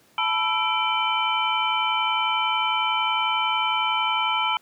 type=tone cluster; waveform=sine; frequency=872 / 983 / 1331 / 2345 / 3050 Hz; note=A5 / B5 / E6 / D7 / G7; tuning=-16 / -8 / +16 / -3 / -48 cents; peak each=-27 dBFS; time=0.18-4.57 s; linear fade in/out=2 ms; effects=pink hiss -58 dBFS RMS until 4.61 s + high-pass 150 Hz 12 dB/octave